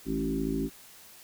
harmonic tone with a mistuned harmonic, 54.6 Hz, A1, 13 cents flat, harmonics 1 / 3 / 4 / 5 / 6 / 7, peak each -37 / -36 / -35 / -31 / -37 / -35 dBFS, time 0.05-0.7 s, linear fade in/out 50 ms, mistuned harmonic 5, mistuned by +15 cents, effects white hiss -52 dBFS RMS until 1.23 s

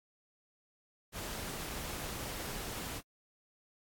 pink noise, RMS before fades -41 dBFS, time 1.12-3.02 s, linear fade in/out 50 ms, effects AAC 64 kbps

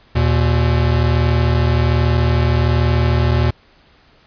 square tone pair together, 78.55 / 119.8 Hz, D#2 / A#2, +17 / +48 cents, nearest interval perfect fifth, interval 731 cents, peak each -16 dBFS, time 0.15-3.51 s, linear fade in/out 10 ms, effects pink hiss -51 dBFS RMS until 4.26 s + resampled to 11025 Hz

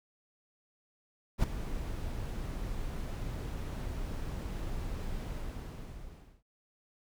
brown noise with ADSR envelope, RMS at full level -24 dBFS, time 1.38-6.43 s, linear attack 57 ms, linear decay 4 ms, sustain -13 dB, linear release 1200 ms, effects none

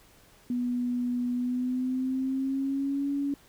sine tone with pitch glide, 245.2 to 281.7 Hz, B3 to C#4, -12 to +28 cents, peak -26 dBFS, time 0.5-3.34 s, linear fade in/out 2 ms, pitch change +240 cents, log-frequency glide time 1.33-3.1 s, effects pink hiss -58 dBFS RMS until 3.48 s

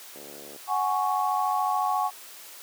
click train, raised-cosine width 2 ms, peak -27 dBFS, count 30, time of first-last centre 0.16-0.561 s, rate 72.3 Hz
sine chord, F# suspended second, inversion none, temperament equal with one note detuned, 740 / 834 / 1108.7 Hz, F#5 / G#5 / C#6, 0 / +7 / 0 cents, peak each -27 dBFS, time 0.67-2.11 s, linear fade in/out 50 ms
effects white hiss -45 dBFS RMS until 2.62 s + high-pass 400 Hz 12 dB/octave

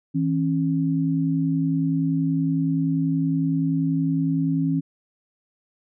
sine tone pair together, 161.7 / 272.3 Hz, E3 / C#4, -33 / -31 cents, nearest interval major sixth, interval 902 cents, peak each -22 dBFS, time 0.14-4.81 s, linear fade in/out 20 ms, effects none

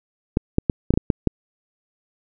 clicks, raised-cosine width 3 ms, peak -3 dBFS, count 8, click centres 0.371 / 0.584 / 0.698 / 0.906 / 0.939 / 0.975 / 1.102 / 1.273 s, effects none

